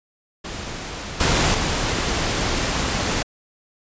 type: noise with level steps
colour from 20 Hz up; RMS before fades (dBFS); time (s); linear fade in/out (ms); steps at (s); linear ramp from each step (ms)
pink; -31 / -18 / -22; 0.44-3.23; 10; 1.2 / 1.54; 5
effects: resampled to 16000 Hz